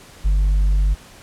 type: tone with tanh clipping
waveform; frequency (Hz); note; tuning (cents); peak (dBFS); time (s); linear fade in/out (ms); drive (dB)
sine; 48.88; G1; -4; -14; 0.24-0.95; 20; 3
effects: pink hiss -44 dBFS RMS until 1.22 s + low-pass 11000 Hz 12 dB/octave